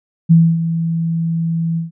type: tone with ADSR envelope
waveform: sine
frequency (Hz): 165.3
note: E3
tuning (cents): +5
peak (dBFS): -4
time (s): 0.29-1.91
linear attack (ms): 23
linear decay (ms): 260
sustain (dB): -11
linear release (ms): 140
effects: none